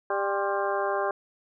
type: harmonic tone with a mistuned harmonic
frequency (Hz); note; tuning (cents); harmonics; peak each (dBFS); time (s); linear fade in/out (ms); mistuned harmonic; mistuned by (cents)
198.5; G3; +22; 2 / 3 / 4 / 5 / 6 / 7 / 8; -30 / -30 / -31 / -32 / -36 / -38 / -36; 0.1-1.11; 2; 5; +110
effects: none